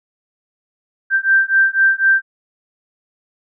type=beating tone pair; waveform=sine; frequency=1568 / 1572 Hz; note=G6 / G6; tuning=0 / +4 cents; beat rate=4 Hz; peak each=-14 dBFS; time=1.1-2.22 s; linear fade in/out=50 ms; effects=none